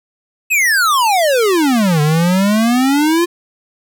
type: exponential two-way sweep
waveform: square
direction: down then up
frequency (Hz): 2637 to 146.6 to 353.1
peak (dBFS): -11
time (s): 0.5-3.26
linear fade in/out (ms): 20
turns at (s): 2.01
effects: none